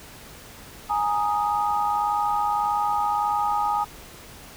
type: chord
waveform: sine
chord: Ab suspended second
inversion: none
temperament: equal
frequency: 830.6 / 932.3 / 1244.5 Hz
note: Ab5 / Bb5 / Eb6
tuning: 0 / 0 / 0 cents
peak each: -23 / -28 / -26 dBFS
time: 0.89-3.85 s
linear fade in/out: 20 ms
effects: pink hiss -44 dBFS RMS until 4.56 s